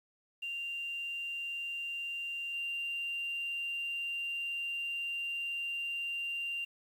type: tone with level steps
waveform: sine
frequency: 2781 Hz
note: F7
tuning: 8 cents flat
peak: -35 / -33 dBFS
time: 0.42-6.65 s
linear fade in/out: 10 ms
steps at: 2.53 s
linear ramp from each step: 20 ms
effects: tanh soft clip ceiling -30 dBFS + 10-bit